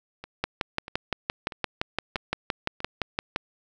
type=two click trains; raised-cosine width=0.3 ms; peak=-22 / -9 dBFS; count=5 / 18; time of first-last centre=0.24-2.804 / 0.44-3.361 s; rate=1.56 / 5.82 Hz; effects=none